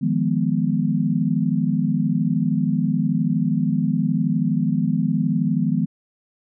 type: chord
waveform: sine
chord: F half-diminished seventh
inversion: third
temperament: equal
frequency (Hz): 155.56 / 174.61 / 207.7 / 246.9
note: Eb3 / F3 / Ab3 / Cb4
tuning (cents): 0 / 0 / 0 / 0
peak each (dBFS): -23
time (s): 0.01-5.86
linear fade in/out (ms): 20
effects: none